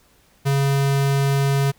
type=tone; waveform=square; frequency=138.59 Hz; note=C#3; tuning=in tune; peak=-17 dBFS; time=0.45-1.72 s; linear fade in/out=20 ms; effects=pink hiss -57 dBFS RMS until 1.78 s